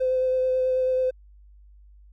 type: tone with vibrato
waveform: triangle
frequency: 514 Hz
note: C5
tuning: 31 cents flat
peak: -16 dBFS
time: 0-1.11 s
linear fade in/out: 20 ms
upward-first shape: sine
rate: 9.2 Hz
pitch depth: 12 cents each way
effects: tanh soft clip ceiling -18 dBFS + added 50 Hz sine -48 dBFS peak until 2.12 s